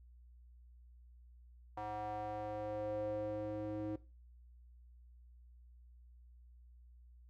square tone with band-pass filter sweep, 105.8 Hz, G#2, 33 cents sharp, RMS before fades -41 dBFS, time 1.77-3.96 s, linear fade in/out 5 ms, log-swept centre 830 to 380 Hz, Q 4.2, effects noise-tail reverb RT60 0.3 s tail -18 dB re dry + added 60 Hz sine -57 dBFS peak until 7.29 s

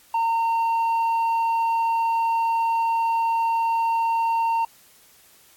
sine tone with tanh clipping, 915 Hz, A#5, 32 cents flat, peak -20 dBFS, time 0.14-4.65 s, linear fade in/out 5 ms, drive 4 dB, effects white hiss -54 dBFS RMS until 5.56 s + AAC 64 kbps

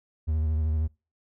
triangle tone with vibrato, 78 Hz, D#2, 5 cents sharp, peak -21 dBFS, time 0.27-0.88 s, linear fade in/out 20 ms, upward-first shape square, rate 13 Hz, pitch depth 33 cents each way, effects noise-tail reverb RT60 0.3 s tail -25 dB re dry

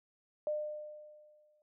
sine tone with exponential decay, 603 Hz, D5, 46 cents sharp, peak -30 dBFS, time 0.47-1.62 s, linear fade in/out 1 ms, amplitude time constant 250 ms, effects none

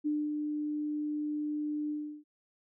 sine tone with ADSR envelope, 299.1 Hz, D4, 32 cents sharp, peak -27 dBFS, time 0.04-2.24 s, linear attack 25 ms, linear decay 230 ms, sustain -4 dB, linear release 340 ms, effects none

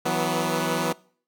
10% pulse chord, E suspended second, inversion none, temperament equal with one note detuned, 162.64 / 185 / 246.9 Hz, E3 / F#3 / B3, -23 / 0 / 0 cents, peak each -19 dBFS, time 0.05-0.93 s, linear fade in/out 10 ms, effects noise-tail reverb RT60 0.5 s tail -23 dB re dry

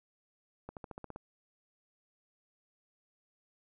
accelerating click train, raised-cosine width 1 ms, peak -29 dBFS, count 8, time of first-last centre 0.69-1.161 s, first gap 78 ms, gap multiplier 0.95, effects none

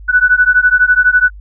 sine beating tone pair, 1480 / 1492 Hz, F#6 / F#6, 0 / +14 cents, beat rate 12 Hz, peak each -10 dBFS, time 0.08-1.3 s, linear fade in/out 20 ms, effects added 50 Hz sine -30 dBFS peak until 1.4 s

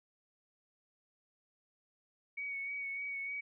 sine tone with vibrato, 2238 Hz, C#7, 16 cents sharp, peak -37 dBFS, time 2.37-3.41 s, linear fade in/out 10 ms, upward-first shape sine, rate 3.3 Hz, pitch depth 23 cents each way, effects none

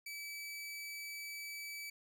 sawtooth tone, 2300 Hz, D7, 37 cents flat, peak -40 dBFS, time 0.06-1.9 s, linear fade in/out 5 ms, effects none

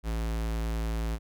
square tone, 55.6 Hz, A1, 19 cents sharp, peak -29 dBFS, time 0.03-1.19 s, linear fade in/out 50 ms, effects none

